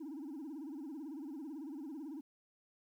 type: tone with vibrato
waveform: sine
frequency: 293.7 Hz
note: D4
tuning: in tune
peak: -40 dBFS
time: 0-2.21 s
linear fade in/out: 10 ms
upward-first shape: sine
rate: 18 Hz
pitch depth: 190 cents each way
effects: tanh soft clip ceiling -41 dBFS + 12-bit